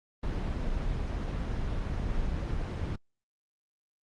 brown noise, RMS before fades -31 dBFS, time 0.23-2.96 s, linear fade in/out 5 ms, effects low-pass 5000 Hz 12 dB/octave + Opus 24 kbps

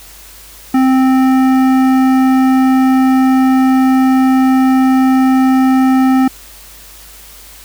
sine tone with hard clipping, 261.6 Hz, C4, in tune, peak -9 dBFS, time 0.74-6.28 s, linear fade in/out 5 ms, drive 13 dB, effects added 50 Hz sine -41 dBFS peak until 7.64 s + white hiss -37 dBFS RMS until 7.64 s

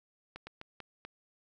slowing click train, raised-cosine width 0.3 ms, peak -28 dBFS, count 5, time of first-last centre 0.36-1.05 s, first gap 110 ms, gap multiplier 1.31, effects none

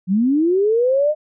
sine linear sweep, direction up, 174.61 to 621 Hz, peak -13 dBFS, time 0.07-1.15 s, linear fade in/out 50 ms, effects none

